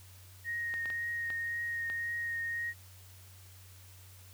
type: tone with vibrato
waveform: sine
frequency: 1864.7 Hz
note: A#6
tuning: in tune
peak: -33 dBFS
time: 0.44-2.74 s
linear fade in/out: 50 ms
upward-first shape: triangle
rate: 1.9 Hz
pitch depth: 15 cents each way
type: clicks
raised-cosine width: 0.3 ms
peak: -28 dBFS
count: 5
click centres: 0.74 / 0.857 / 0.902 / 1.303 / 1.9 s
effects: added 93 Hz sine -53 dBFS peak until 4.33 s + white hiss -58 dBFS RMS until 4.33 s